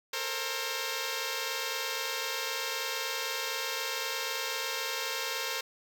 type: tone cluster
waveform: 5% pulse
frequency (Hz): 439 / 462.9 / 532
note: A4 / A#4 / C5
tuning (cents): -4 / -12 / +29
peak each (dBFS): -30 / -24 / -23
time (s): 0.13-5.61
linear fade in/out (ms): 5
effects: none